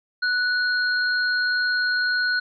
sine tone pair together, 1480 / 4221 Hz, F#6 / C8, 0 / +14 cents, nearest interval octave + tritone, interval 1814 cents, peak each -20 / -28 dBFS, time 0.22-2.4 s, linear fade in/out 10 ms, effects none

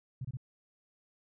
sine tone bursts, 128 Hz, C3, 38 cents flat, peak -35 dBFS, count 3, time 0.21-0.371 s, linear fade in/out 5 ms, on 37 ms, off 25 ms, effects none

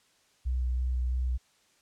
sine tone with vibrato, 62.5 Hz, B1, 21 cents sharp, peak -26 dBFS, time 0.45-1.38 s, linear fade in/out 20 ms, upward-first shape square, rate 3 Hz, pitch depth 13 cents each way, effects white hiss -66 dBFS RMS until 1.81 s + low-pass 8000 Hz 12 dB/octave

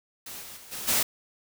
white noise with level steps, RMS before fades -40 / -43 / -48 / -36 / -24 dBFS, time 0.26-1.03 s, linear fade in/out 5 ms, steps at 0.41 / 0.56 / 0.71 / 0.87 s, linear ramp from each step 20 ms, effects none

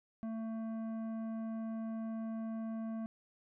sine tone with tanh clipping, 223.5 Hz, A3, 27 cents sharp, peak -39 dBFS, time 0.23-3.06 s, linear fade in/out 0 ms, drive 11 dB, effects none

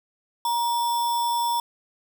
sine tone with sample-and-hold, 946 Hz, A#5, 25 cents sharp, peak -21 dBFS, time 0.45-1.6 s, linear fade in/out 2 ms, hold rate 4410 Hz, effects none

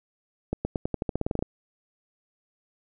accelerating click train, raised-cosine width 2 ms, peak -13 dBFS, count 14, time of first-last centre 0.53-1.425 s, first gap 120 ms, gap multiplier 0.9, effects none

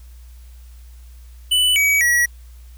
square tone with pitch steps, 2983 / 2272 / 1923 Hz, F#7 / C#7 / B6, +13 / +42 / -47 cents, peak -14 dBFS, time 1.51-2.26 s, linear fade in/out 10 ms, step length 250 ms, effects added 60 Hz sine -38 dBFS peak until 2.77 s + white hiss -55 dBFS RMS until 2.77 s

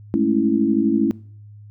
sine chord, A major seventh, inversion third, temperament equal, 207.7 / 220 / 277.2 / 329.6 Hz, G#3 / A3 / C#4 / E4, 0 / 0 / 0 / 0 cents, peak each -24 / -21 / -20 / -20 dBFS, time 0.14-1.11 s, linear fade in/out 0 ms, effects noise-tail reverb RT60 0.5 s tail -22 dB re dry + added 104 Hz sine -39 dBFS peak until 1.7 s

